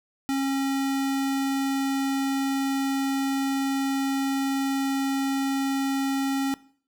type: tone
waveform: square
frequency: 272.1 Hz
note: C#4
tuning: 32 cents flat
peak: -24 dBFS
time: 0.29-6.54 s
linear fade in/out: 0 ms
effects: noise-tail reverb RT60 0.5 s tail -20 dB re dry